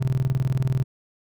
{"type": "tone with tremolo", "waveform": "triangle", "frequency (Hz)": 130.81, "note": "C3", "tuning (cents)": 0, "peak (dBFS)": -14, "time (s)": [0, 0.84], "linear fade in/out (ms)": 20, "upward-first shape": "square", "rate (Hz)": 20, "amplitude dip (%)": 80, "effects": ["tanh soft clip ceiling -13 dBFS"]}